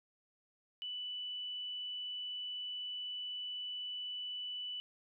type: tone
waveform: sine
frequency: 2976 Hz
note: F#7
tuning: 9 cents sharp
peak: -39 dBFS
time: 0.82-4.8 s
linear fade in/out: 0 ms
effects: none